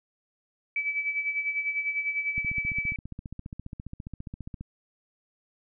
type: tone with tremolo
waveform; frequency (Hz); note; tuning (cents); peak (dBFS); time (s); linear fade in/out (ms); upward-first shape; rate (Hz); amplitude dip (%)
sine; 2300; D7; -37; -24; 0.76-2.96; 2; sine; 10; 65
type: click train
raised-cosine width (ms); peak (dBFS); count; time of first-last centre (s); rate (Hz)
5; -25; 34; 2.38-4.61; 14.8
effects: none